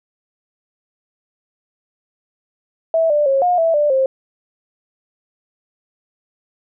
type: tone with pitch steps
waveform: sine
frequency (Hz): 653 / 592 / 543 / 715 / 658 / 591 / 530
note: E5 / D5 / C#5 / F5 / E5 / D5 / C5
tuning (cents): -17 / +14 / -36 / +41 / -3 / +11 / +22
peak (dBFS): -12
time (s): 2.94-4.06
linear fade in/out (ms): 2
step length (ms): 160
effects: none